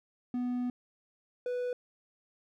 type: tone pair in turn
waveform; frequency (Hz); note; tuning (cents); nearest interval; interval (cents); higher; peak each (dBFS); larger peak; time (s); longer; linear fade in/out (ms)
triangle; 246.9 / 493.8; B3 / B4; 0 / 0; octave; 1200; second; -28 / -29; first; 0.34-0.7 / 1.46-1.73; first; 2
effects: none